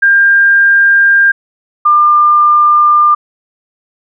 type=tone pair in turn; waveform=sine; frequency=1600 / 1198.6 Hz; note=G6 / D6; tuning=+35 / +35 cents; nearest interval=perfect fourth; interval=500 cents; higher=first; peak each=-4 dBFS; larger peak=neither; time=0.02-1.32 / 1.85-3.15 s; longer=neither; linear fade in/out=10 ms; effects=none